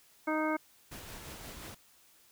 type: harmonic tone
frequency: 310.4 Hz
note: D#4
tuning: 4 cents flat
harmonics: 1 / 2 / 3 / 4 / 5 / 7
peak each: -32 / -35 / -37 / -38 / -39 / -40 dBFS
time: 0.27-0.57 s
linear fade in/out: 10 ms
type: noise with tremolo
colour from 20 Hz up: pink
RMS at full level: -45 dBFS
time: 0.91-1.75 s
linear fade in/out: 10 ms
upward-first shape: sine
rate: 5.7 Hz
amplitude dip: 30%
effects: white hiss -63 dBFS RMS until 2.31 s